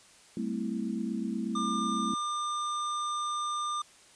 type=chord; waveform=sine; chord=A minor seventh; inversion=third; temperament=equal with one note detuned; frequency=196 / 224.2 / 261.6 / 329.6 Hz; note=G3 / A3 / C4 / E4; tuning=0 / +33 / 0 / 0 cents; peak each=-36 / -33 / -38 / -38 dBFS; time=0.37-2.14 s; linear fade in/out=2 ms
type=tone; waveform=square; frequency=1200 Hz; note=D6; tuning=37 cents sharp; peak=-31 dBFS; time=1.55-3.82 s; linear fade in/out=5 ms
effects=white hiss -57 dBFS RMS until 4.15 s + resampled to 22050 Hz